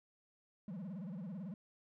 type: tone with vibrato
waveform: triangle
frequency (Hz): 185.7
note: F#3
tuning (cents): +7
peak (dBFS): -40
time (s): 0.68-1.54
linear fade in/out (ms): 2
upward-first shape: sine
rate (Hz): 18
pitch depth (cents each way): 250
effects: none